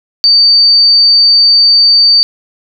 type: tone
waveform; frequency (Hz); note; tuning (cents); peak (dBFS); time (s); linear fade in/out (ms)
sine; 4600; D8; -37; -3; 0.24-2.23; 0
effects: none